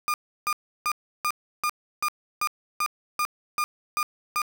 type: tone bursts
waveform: 35% pulse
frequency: 1212 Hz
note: D#6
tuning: 46 cents flat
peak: -21 dBFS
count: 12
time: 0.08-4.418 s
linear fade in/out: 0 ms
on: 59 ms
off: 330 ms
effects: none